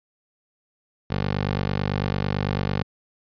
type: tone with high-pass filter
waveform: 15% pulse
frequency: 49 Hz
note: G1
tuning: in tune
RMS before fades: -25 dBFS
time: 1.1-2.83 s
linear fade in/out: 10 ms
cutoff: 100 Hz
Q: 0.73
effects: resampled to 11025 Hz